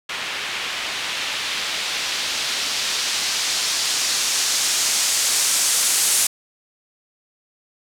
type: noise with low-pass filter sweep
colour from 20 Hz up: blue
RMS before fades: -22 dBFS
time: 0.09-6.27 s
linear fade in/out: 5 ms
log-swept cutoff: 2500 to 8800 Hz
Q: 1.1
effects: none